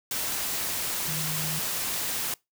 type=tone in noise; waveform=sine; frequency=155.56 Hz; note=D#3; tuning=in tune; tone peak=-33 dBFS; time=1.08-1.59 s; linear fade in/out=2 ms; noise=white; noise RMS=-30 dBFS; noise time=0.11-2.34 s; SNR=-6 dB; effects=noise-tail reverb RT60 0.2 s tail -24 dB re dry